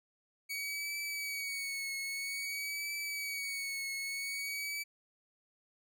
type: tone with vibrato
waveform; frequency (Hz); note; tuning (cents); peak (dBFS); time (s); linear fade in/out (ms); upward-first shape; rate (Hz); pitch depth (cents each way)
sawtooth; 2247; C#7; +23; -33; 0.49-4.84; 20; triangle; 0.51; 50
effects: none